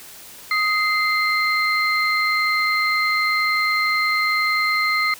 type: tone cluster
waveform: sine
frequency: 1254 / 2083 / 4176 Hz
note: D#6 / C7 / C8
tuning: +13 / -8 / -4 cents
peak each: -22 / -19 / -26 dBFS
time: 0.51-5.14 s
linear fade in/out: 2 ms
effects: white hiss -41 dBFS RMS until 5.19 s